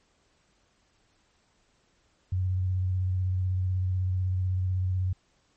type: tone with vibrato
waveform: sine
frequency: 92.5 Hz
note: F#2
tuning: in tune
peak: -24 dBFS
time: 2.32-5.13 s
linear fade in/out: 5 ms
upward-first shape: sine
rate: 16 Hz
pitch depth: 23 cents each way
effects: pink hiss -68 dBFS RMS until 5.56 s + MP3 32 kbps